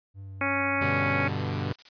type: tone with vibrato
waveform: triangle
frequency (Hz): 97.2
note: G2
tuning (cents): -14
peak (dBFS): -36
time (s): 0.14-0.88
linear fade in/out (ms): 50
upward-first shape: sine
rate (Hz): 3.7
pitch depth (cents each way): 14
type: harmonic tone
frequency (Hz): 277.2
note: C#4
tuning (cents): 0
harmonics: 1 / 2 / 3 / 4 / 5 / 6 / 7 / 8 / 9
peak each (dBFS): -32 / -33 / -35 / -34 / -32 / -35 / -35 / -31 / -34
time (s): 0.41-1.28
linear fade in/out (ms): 2
type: chord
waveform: sawtooth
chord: G major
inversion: none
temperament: equal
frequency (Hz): 98 / 123.47 / 146.83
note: G2 / B2 / D3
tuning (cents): 0 / 0 / 0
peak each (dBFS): -27 / -29 / -29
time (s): 0.81-1.73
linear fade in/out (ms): 10
type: noise bursts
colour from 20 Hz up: blue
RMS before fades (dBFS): -43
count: 8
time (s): 1.39-1.888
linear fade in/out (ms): 0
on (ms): 36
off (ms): 30
effects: resampled to 11025 Hz

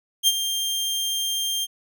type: tone with ADSR envelope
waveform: sawtooth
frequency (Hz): 3188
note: G7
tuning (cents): +28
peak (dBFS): -10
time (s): 0.23-1.67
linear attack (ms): 45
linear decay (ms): 40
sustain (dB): -10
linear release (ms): 35
effects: none

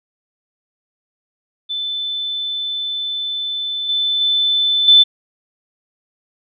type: tone with level steps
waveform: sine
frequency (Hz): 3520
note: A7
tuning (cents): 0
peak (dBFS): -20 / -15 / -13 / -5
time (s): 1.69-5.04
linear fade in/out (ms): 20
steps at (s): 3.89 / 4.21 / 4.88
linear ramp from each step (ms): 2
effects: none

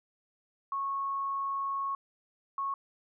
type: tone bursts at uneven times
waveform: sine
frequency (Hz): 1100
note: C#6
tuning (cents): -14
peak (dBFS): -30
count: 2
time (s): 0.72-1.95 / 2.58-2.74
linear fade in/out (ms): 2
effects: none

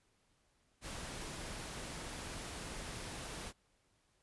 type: noise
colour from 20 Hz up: pink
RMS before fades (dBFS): -45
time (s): 0.81-3.53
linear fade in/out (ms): 50
effects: pink hiss -75 dBFS RMS until 4.22 s + resampled to 24000 Hz

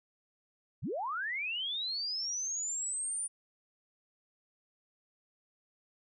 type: linear sweep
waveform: sine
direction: up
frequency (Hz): 71 to 9397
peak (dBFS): -33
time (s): 0.82-3.28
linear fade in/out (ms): 20
effects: none

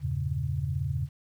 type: chord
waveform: sine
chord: E diminished seventh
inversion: none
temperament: equal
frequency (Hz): 82.41 / 98 / 116.54 / 138.59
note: E2 / G2 / Bb2 / Db3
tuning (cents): 0 / 0 / 0 / 0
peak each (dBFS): -33 / -35 / -35 / -30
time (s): 0-1.09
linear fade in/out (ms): 50
effects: 10-bit

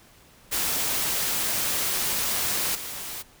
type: noise with level steps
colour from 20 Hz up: white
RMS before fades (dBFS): -26 / -35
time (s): 0.51-3.23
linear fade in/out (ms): 20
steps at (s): 2.75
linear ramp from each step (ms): 2
effects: pink hiss -54 dBFS RMS until 3.4 s

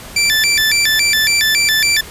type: tone with vibrato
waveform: 20% pulse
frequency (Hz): 2028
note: B6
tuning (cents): +45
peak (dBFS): -6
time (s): 0.16-2.01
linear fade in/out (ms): 5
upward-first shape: square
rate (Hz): 3.6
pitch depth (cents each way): 250
effects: pink hiss -33 dBFS RMS until 2.1 s + resampled to 32000 Hz

